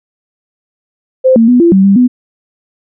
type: tone with pitch steps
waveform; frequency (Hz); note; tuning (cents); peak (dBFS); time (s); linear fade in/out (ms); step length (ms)
sine; 519 / 227.6 / 246.6 / 340.2 / 192.3 / 197.3 / 248.6; C5 / A#3 / B3 / F4 / G3 / G3 / B3; -14 / -41 / -2 / -45 / -33 / +11 / +12; -3; 1.24-2.08; 20; 120
effects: none